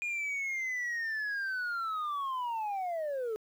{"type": "linear sweep", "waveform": "sine", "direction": "down", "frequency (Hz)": [2441, 420.3], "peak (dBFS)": -29, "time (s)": [0.02, 3.36], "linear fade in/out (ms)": 0, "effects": ["tanh soft clip ceiling -31 dBFS", "10-bit"]}